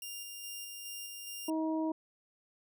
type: tone with tremolo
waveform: 10% pulse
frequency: 2800 Hz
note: F7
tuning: 4 cents sharp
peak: -32 dBFS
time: 0.02-1.5 s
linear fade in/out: 2 ms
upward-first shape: square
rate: 2.4 Hz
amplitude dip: 25%
type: harmonic tone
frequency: 317.5 Hz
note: D#4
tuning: 35 cents sharp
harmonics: 1 / 2 / 3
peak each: -31 / -39 / -41 dBFS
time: 1.48-1.92 s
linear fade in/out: 5 ms
effects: none